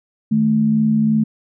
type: tone pair together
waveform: sine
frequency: 155.56 / 218.5 Hz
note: D#3 / A3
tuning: 0 / -12 cents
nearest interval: tritone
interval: 588 cents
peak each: -21 / -13 dBFS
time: 0.31-1.24 s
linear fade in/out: 10 ms
effects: none